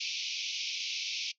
pink band-pass noise, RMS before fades -36 dBFS, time 0-1.32 s, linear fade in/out 10 ms, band 2300 to 6100 Hz, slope 96 dB/octave, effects noise-tail reverb RT60 0.1 s tail -19 dB re dry

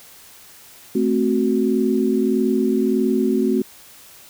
sine chord, F# diminished, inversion first, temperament equal, 220 / 261.6 / 370 Hz, A3 / C4 / F#4, 0 / 0 / 0 cents, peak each -20 dBFS, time 0.95-3.62 s, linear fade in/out 5 ms, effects white hiss -45 dBFS RMS until 4.29 s

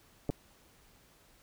clicks, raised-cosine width 2 ms, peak -19 dBFS, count 2, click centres 0.293 / 0.3 s, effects pink hiss -63 dBFS RMS until 1.42 s

